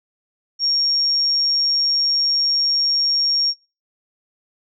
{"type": "tone", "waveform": "sine", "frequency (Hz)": 5550, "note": "F8", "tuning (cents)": -12, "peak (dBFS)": -16, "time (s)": [0.59, 3.54], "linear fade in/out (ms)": 50, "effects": ["noise-tail reverb RT60 0.3 s tail -19 dB re dry"]}